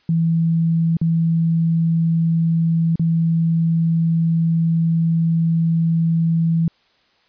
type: tone with dropouts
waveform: sine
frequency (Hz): 164.81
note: E3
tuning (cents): 0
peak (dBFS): -14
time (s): 0.09-6.68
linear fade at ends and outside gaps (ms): 2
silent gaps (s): 0.969-1.014 / 2.957-2.995
effects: white hiss -59 dBFS RMS until 7.28 s + resampled to 11025 Hz